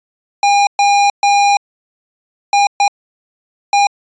square tone bursts at uneven times, 809 Hz, G#5, 46 cents flat, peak -9 dBFS, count 6, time 0.43-0.67 / 0.79-1.1 / 1.23-1.57 / 2.53-2.67 / 2.8-2.88 / 3.73-3.87 s, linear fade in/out 2 ms, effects resampled to 16000 Hz

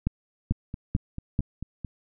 two click trains, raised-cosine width 5 ms, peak -11 / -21 dBFS, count 4 / 7, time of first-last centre 0.07-1.392 / 0.52-1.847 s, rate 2.27 / 4.52 Hz, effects none

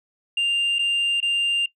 sine tone with dropouts, 2794 Hz, F7, in tune, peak -16 dBFS, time 0.37-1.66 s, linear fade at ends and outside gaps 5 ms, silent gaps 0.786-0.791 / 1.204-1.226 s, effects noise-tail reverb RT60 0.1 s tail -21 dB re dry + tanh soft clip ceiling -18 dBFS

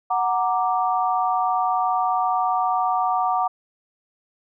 sine chord, Gb augmented, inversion none, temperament equal, 740 / 932.3 / 1174.7 Hz, Gb5 / Bb5 / D6, 0 / 0 / 0 cents, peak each -21 / -25 / -24 dBFS, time 0.1-3.48 s, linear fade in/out 10 ms, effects none

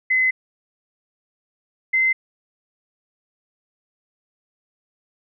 sine tone pair in turn, 2038 / 2066 Hz, C7 / C7, -46 / -22 cents, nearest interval unison, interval 24 cents, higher second, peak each -15 dBFS, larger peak neither, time 0.1-0.31 / 1.93-2.13 s, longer first, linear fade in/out 10 ms, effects none

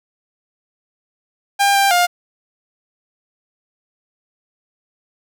sawtooth tone with pitch steps, 800 / 792 / 707 Hz, G5 / G5 / F5, +35 / +18 / +21 cents, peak -8 dBFS, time 1.59-2.07 s, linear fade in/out 20 ms, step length 160 ms, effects none

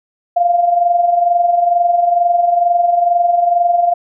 sine tone with amplitude modulation, 697 Hz, F5, 4 cents flat, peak -7 dBFS, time 0.36-3.94 s, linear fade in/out 10 ms, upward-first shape sine, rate 22.2 Hz, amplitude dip 60%, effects none

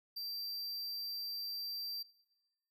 square tone, 4699 Hz, D8, in tune, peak -40 dBFS, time 0.16-2.03 s, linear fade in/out 10 ms, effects noise-tail reverb RT60 1.0 s tail -20 dB re dry

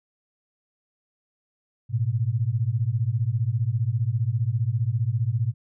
sine beating tone pair, 107.8 / 122.8 Hz, A2 / B2, -35 / -9 cents, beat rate 15 Hz, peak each -24 dBFS, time 1.89-5.54 s, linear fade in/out 50 ms, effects none

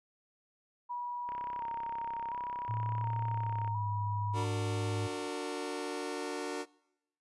sine tone with vibrato, 950 Hz, A#5, 33 cents sharp, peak -35 dBFS, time 0.89-4.45 s, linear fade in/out 20 ms, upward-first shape square, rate 0.7 Hz, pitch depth 37 cents each way
click train, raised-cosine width 0.5 ms, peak -31 dBFS, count 80, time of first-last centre 1.29-3.677 s, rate 33.1 Hz
sine tone with pitch glide, 112.6 to 104.45 Hz, A2 to G#2, +40 to +10 cents, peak -33 dBFS, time 2.68-5.08 s, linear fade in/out 20 ms, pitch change -130 cents, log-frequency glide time 3.27-3.89 s
sawtooth chord, D augmented, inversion none, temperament just, 293.7 / 367.1 / 458.9 Hz, D4 / F#4 / A#4, 0 / -14 / -27 cents, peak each -36 dBFS, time 4.33-6.66 s, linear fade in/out 50 ms
effects noise-tail reverb RT60 0.9 s tail -24 dB re dry + resampled to 24000 Hz

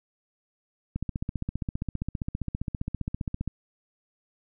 click train, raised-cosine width 5 ms, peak -17 dBFS, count 39, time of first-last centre 0.96-3.477 s, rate 15.1 Hz, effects none

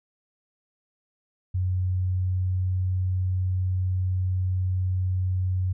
sine tone with pitch glide, 91.9 to 92.43 Hz, F#2 to F#2, -11 to -1 cents, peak -22 dBFS, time 1.54-5.73 s, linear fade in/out 10 ms, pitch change +10 cents, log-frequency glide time 1.78-2.78 s, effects none

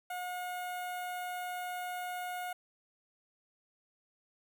sawtooth tone with notch filter, 721 Hz, F#5, 45 cents flat, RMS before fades -39 dBFS, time 0.1-2.53 s, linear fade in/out 5 ms, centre 5100 Hz, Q 0.88, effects none

